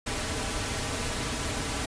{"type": "noise with comb filter", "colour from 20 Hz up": "pink", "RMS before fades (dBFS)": -31, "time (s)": [0.06, 1.86], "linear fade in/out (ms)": 10, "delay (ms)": 5.6, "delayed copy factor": -0.55, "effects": ["resampled to 22050 Hz"]}